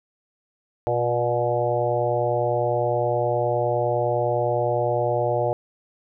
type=harmonic tone with a mistuned harmonic; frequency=120 Hz; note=B2; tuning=49 cents flat; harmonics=1 / 3 / 4 / 5 / 6 / 7; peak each=-28 / -29 / -26 / -24 / -27 / -30 dBFS; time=0.87-5.53 s; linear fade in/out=0 ms; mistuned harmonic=7; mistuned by=+20 cents; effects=none

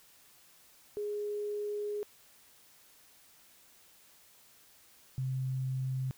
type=tone pair in turn; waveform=sine; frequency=415.3 / 130.81 Hz; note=G#4 / C3; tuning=0 / 0 cents; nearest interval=octave + minor sixth; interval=2000 cents; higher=first; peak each=-33 / -31 dBFS; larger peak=second; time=0.97-2.03 / 5.18-6.11 s; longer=first; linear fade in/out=0 ms; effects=white hiss -61 dBFS RMS until 6.17 s

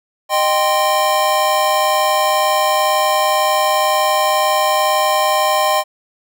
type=chord; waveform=square; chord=C minor; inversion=first; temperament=equal with one note detuned; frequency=615.5 / 784 / 1046.5 Hz; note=Eb5 / G5 / C6; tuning=-19 / 0 / 0 cents; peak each=-18 dBFS; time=0.29-5.84 s; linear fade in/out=50 ms; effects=none

